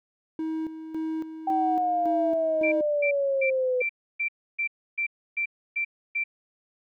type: tone with tremolo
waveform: triangle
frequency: 318.4 Hz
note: D#4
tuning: 40 cents sharp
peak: -25 dBFS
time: 0.39-2.81 s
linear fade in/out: 2 ms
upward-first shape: square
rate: 1.8 Hz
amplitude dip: 65%
type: exponential sweep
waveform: sine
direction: down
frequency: 775 to 497.6 Hz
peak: -22 dBFS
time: 1.47-3.82 s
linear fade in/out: 5 ms
type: tone bursts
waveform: sine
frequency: 2349 Hz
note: D7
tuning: in tune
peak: -24 dBFS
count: 10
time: 2.63-6.24 s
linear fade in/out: 10 ms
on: 91 ms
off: 300 ms
effects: none